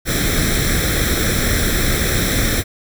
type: noise with comb filter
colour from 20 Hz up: pink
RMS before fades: -17 dBFS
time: 0.05-2.64 s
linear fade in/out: 50 ms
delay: 0.53 ms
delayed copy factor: +0.8
effects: none